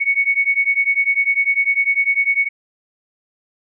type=beating tone pair; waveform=sine; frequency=2217 / 2227 Hz; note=C#7 / C#7; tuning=0 / +7 cents; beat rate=10 Hz; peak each=-17 / -17 dBFS; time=0-2.49 s; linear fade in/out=20 ms; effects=none